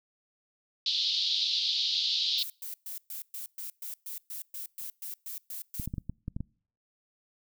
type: band-pass noise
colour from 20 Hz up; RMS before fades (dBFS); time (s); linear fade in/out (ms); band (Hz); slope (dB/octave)
pink; -29; 0.86-2.43; 2; 3400 to 4600; 48
type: noise bursts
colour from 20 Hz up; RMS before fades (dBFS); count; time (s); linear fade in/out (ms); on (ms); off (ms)
violet; -39; 15; 2.38-5.86; 2; 120; 120
type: clicks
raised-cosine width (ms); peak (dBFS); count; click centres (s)
5; -22; 8; 5.798 / 5.876 / 5.939 / 5.982 / 6.096 / 6.281 / 6.365 / 6.406
effects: noise-tail reverb RT60 0.5 s tail -26 dB re dry